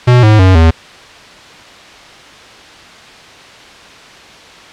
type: tone with pitch steps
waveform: square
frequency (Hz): 123.47 / 107.49 / 93.57 / 81.46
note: B2 / A2 / F#2 / E2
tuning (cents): 0 / -40 / +20 / -20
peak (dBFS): -4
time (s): 0.07-0.71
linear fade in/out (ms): 10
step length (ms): 160
effects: white hiss -35 dBFS RMS until 4.72 s + low-pass 4000 Hz 12 dB/octave